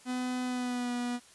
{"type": "tone with pitch glide", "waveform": "45% pulse", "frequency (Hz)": [251.4, 243.5], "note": ["B3", "B3"], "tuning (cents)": [31, -24], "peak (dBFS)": -31, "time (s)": [0.05, 1.2], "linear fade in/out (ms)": 50, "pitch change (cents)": -55, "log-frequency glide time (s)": [0.44, 0.93], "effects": ["white hiss -57 dBFS RMS until 1.34 s", "resampled to 24000 Hz"]}